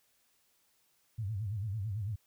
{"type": "tone with vibrato", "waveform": "sine", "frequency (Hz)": 103.83, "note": "G#2", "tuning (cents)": 0, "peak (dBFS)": -33, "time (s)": [1.18, 2.16], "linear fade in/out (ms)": 10, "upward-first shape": "sine", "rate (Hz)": 9, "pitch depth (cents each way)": 170, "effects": ["white hiss -72 dBFS RMS until 2.26 s"]}